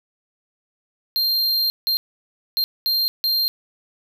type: tone bursts at uneven times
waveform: square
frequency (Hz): 4186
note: C8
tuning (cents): 0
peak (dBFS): -18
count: 5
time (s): 1.16-1.7 / 1.87-1.97 / 2.57-2.64 / 2.86-3.08 / 3.24-3.48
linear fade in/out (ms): 0
effects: none